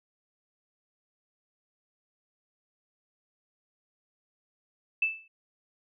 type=tone with exponential decay; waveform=sine; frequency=2637 Hz; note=E7; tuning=in tune; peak=-20 dBFS; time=5.02-5.28 s; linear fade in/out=5 ms; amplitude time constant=55 ms; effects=none